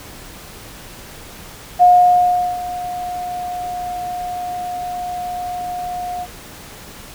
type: tone with ADSR envelope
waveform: sine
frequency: 717 Hz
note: F5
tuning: 45 cents sharp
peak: -5 dBFS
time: 1.79-6.27 s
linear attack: 31 ms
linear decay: 750 ms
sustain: -17 dB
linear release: 48 ms
effects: pink hiss -37 dBFS RMS until 7.14 s